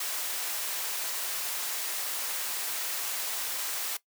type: high-pass noise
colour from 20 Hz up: white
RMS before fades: -33 dBFS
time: 0-3.97 s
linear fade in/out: 5 ms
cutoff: 530 Hz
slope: 12 dB/octave
effects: noise-tail reverb RT60 0.1 s tail -18 dB re dry